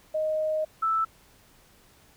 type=tone pair in turn; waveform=sine; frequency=622.3 / 1318.6 Hz; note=D#5 / E6; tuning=0 / 0 cents; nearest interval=octave + minor second; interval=1300 cents; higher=second; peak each=-24 / -22 dBFS; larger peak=second; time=0.14-0.65 / 0.82-1.05 s; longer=first; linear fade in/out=10 ms; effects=pink hiss -58 dBFS RMS until 2.16 s